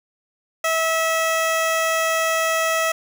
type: tone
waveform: 15% pulse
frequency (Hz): 649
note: E5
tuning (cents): -27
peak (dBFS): -12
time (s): 0.64-2.92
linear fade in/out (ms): 5
effects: none